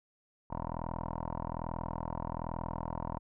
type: tone with low-pass filter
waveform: 10% pulse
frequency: 41.2 Hz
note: E1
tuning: in tune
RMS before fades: -38 dBFS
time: 0.5-3.19 s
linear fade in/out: 10 ms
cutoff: 910 Hz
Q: 7.8
effects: none